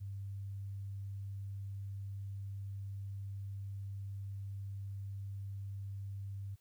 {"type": "tone", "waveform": "sine", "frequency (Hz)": 98.7, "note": "G2", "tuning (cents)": 12, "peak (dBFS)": -40, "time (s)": [0, 6.56], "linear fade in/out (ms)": 20, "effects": ["white hiss -75 dBFS RMS until 6.6 s"]}